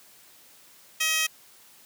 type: tone with high-pass filter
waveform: 15% pulse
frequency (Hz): 635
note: D#5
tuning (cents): +35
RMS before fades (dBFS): -25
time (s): 1-1.27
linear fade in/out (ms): 10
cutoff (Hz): 3000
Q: 1.3
effects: white hiss -54 dBFS RMS until 1.85 s + high-pass 100 Hz 12 dB/octave